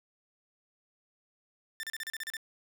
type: tone bursts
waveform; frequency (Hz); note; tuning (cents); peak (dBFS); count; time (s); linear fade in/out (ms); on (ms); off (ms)
sawtooth; 1785; A6; +24; -32; 9; 1.8-2.368; 0; 32; 35
effects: none